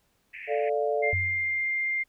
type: band-pass noise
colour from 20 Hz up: pink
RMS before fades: -41 dBFS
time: 0.33-0.7 s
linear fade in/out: 10 ms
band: 1800 to 2600 Hz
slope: 96 dB/octave
type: chord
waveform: sine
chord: D minor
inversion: second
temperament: equal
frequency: 440 / 587.3 / 698.5 Hz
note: A4 / D5 / F5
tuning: 0 / 0 / 0 cents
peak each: -27 / -28 / -30 dBFS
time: 0.47-1.14 s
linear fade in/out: 50 ms
type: tone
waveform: sine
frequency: 2105 Hz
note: C7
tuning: 10 cents sharp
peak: -25 dBFS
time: 1.02-2.04 s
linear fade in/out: 20 ms
type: tone with exponential decay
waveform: sine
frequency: 92.5 Hz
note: F#2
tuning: in tune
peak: -25 dBFS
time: 1.13-1.69 s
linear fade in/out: 0 ms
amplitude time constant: 120 ms
effects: pink hiss -70 dBFS RMS until 2.08 s